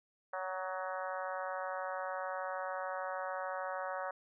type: harmonic tone with a mistuned harmonic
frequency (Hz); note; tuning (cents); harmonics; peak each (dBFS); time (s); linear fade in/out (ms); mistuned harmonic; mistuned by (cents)
186.7; F#3; +16; 3 / 4 / 5 / 6 / 7 / 8 / 9 / 10; -41 / -43 / -45 / -45 / -46 / -46 / -50 / -54; 0.33-4.11; 5; 7; -38
effects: none